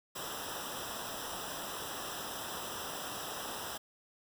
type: noise with comb filter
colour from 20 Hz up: pink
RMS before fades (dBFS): -41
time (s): 0.15-3.78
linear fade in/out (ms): 10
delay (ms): 0.45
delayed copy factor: -0.9
effects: none